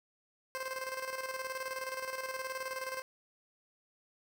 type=tone with tremolo; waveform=15% pulse; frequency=523.3 Hz; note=C5; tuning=in tune; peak=-29 dBFS; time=0.55-3.02 s; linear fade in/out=0 ms; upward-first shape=square; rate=19 Hz; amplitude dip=55%; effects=none